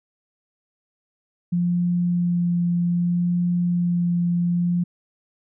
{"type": "tone with vibrato", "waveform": "sine", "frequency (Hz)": 174.61, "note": "F3", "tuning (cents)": 0, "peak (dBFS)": -18, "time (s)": [1.52, 4.84], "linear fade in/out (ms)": 10, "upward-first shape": "sine", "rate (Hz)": 0.64, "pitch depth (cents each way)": 10, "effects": []}